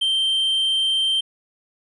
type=tone; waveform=triangle; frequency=3136 Hz; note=G7; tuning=in tune; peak=-16 dBFS; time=0.01-1.21 s; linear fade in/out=10 ms; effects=resampled to 24000 Hz